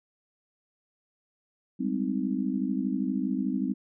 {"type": "chord", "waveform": "sine", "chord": "Ab major seventh", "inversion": "third", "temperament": "just", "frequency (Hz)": [194.67, 207.7, 259.6, 311.5], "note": ["G3", "Ab3", "C4", "Eb4"], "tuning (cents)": [-12, 0, -13, 2], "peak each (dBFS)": [-31, -34, -29, -34], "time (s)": [1.79, 3.74], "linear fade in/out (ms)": 20, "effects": []}